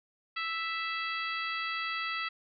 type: harmonic tone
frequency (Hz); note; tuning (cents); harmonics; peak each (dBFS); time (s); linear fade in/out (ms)
659.3; E5; 0; 2 / 3 / 4 / 5 / 6 / 7; -36 / -37 / -38 / -42 / -46 / -45; 0.36-2.29; 10
effects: none